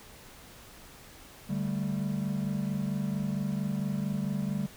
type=chord; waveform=triangle; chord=D suspended fourth; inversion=none; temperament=just; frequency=146.83 / 195.78 / 220.2 Hz; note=D3 / G3 / A3; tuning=0 / -2 / +2 cents; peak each=-32 / -29 / -34 dBFS; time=1.49-4.67 s; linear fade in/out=10 ms; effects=pink hiss -51 dBFS RMS until 4.76 s